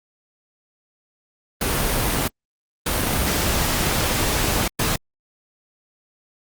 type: noise bursts at uneven times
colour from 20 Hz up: pink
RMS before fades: -21 dBFS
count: 3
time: 1.61-2.28 / 2.86-4.68 / 4.79-4.96 s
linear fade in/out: 5 ms
effects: Opus 32 kbps